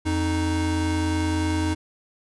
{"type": "tone pair together", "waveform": "square", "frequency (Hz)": [86.97, 311.1], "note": ["F2", "D#4"], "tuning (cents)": [-7, 0], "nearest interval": "octave + minor seventh", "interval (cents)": 2207, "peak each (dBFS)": -25, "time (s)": [0.05, 1.75], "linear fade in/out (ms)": 20, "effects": ["resampled to 24000 Hz"]}